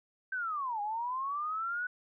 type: linear two-way sweep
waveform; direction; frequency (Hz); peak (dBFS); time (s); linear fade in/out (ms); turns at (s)
sine; down then up; 1568 to 810 to 1491; -32; 0.32-1.87; 5; 0.81
effects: none